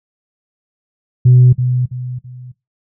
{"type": "tone with echo", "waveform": "sine", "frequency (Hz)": 125.4, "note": "B2", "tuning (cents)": 27, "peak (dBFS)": -3, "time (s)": [1.25, 1.53], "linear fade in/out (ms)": 10, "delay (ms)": 330, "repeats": 3, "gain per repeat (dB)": -9, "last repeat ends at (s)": 2.52, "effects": ["noise-tail reverb RT60 0.2 s tail -18 dB re dry", "tanh soft clip ceiling -1 dBFS"]}